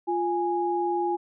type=tone pair together; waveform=sine; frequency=349.2 / 828.6 Hz; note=F4 / G#5; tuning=0 / -4 cents; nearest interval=octave + minor third; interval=1496 cents; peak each=-26 dBFS; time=0.07-1.17 s; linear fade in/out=20 ms; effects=none